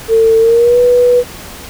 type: tone with pitch glide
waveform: sine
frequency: 449.5 to 490.2 Hz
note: A4 to B4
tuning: +37 to -13 cents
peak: -5 dBFS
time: 0.08-1.24 s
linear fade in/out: 50 ms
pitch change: +150 cents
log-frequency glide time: 0.39-0.79 s
effects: pink hiss -30 dBFS RMS until 1.69 s